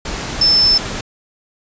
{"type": "tone in noise", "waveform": "sine", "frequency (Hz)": 5274, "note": "E8", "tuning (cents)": 0, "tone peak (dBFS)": -9, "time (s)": [0.41, 0.78], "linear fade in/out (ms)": 5, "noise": "pink", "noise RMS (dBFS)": -24, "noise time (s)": [0.05, 1.01], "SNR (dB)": 12, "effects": ["resampled to 16000 Hz"]}